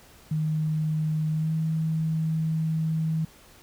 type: tone with pitch glide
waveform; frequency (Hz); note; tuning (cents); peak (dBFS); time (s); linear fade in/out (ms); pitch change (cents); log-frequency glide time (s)
sine; 155.56 to 159.38; D#3 to D#3; 0 to +42; -23; 0.31-3.25; 5; +42; 1.32-1.53
effects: pink hiss -53 dBFS RMS until 3.62 s